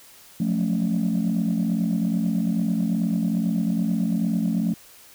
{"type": "tone cluster", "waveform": "sine", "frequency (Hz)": [176.7, 185.8, 219.1, 276], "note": ["F3", "F#3", "A3", "C#4"], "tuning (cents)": [21, 7, -7, -7], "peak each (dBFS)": [-23, -30, -22, -28], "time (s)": [0.4, 4.74], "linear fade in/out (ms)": 5, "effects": ["tanh soft clip ceiling -15 dBFS", "white hiss -49 dBFS RMS until 5.14 s"]}